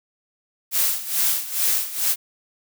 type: noise with tremolo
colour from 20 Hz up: blue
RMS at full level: -19 dBFS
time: 0.71-2.16 s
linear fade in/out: 50 ms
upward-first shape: sine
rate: 2.3 Hz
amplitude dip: 80%
effects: none